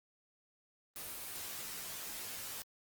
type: noise with comb filter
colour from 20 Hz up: white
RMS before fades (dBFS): -44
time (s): 0.96-2.62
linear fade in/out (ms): 0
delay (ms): 16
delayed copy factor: -0.75
effects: Opus 24 kbps